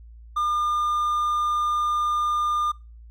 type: tone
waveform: triangle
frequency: 1206 Hz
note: D6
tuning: 46 cents sharp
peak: -19 dBFS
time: 0.36-2.72 s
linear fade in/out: 10 ms
effects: noise-tail reverb RT60 0.3 s tail -24 dB re dry + added 57 Hz sine -42 dBFS peak until 3.1 s